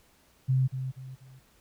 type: tone with echo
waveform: sine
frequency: 130.81 Hz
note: C3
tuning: in tune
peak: -21 dBFS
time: 0.48-0.68 s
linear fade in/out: 20 ms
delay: 240 ms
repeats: 3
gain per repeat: -9 dB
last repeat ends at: 1.4 s
effects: pink hiss -63 dBFS RMS until 1.6 s